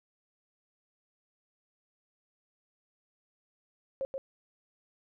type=tone with echo; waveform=sine; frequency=538 Hz; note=C5; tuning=48 cents sharp; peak=-30 dBFS; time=4.01-4.05 s; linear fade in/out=0 ms; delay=130 ms; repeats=1; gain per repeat=-3 dB; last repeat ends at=4.18 s; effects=none